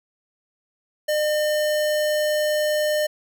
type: tone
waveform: square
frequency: 605 Hz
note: D#5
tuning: 49 cents flat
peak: -20 dBFS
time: 1.08-3.07 s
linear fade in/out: 10 ms
effects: none